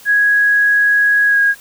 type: tone with pitch glide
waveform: sine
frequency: 1661.2 to 1638.3 Hz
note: G#6 to G#6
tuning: 0 to -24 cents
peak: -9 dBFS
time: 0.05-1.55 s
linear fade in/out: 50 ms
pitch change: -24 cents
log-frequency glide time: 1.27-1.39 s
effects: white hiss -41 dBFS RMS until 1.6 s